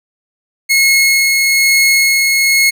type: tone with tremolo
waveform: sawtooth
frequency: 2172 Hz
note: C#7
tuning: 36 cents flat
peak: -4 dBFS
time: 0.69-2.71 s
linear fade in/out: 20 ms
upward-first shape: sine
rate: 1.1 Hz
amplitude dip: 25%
effects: none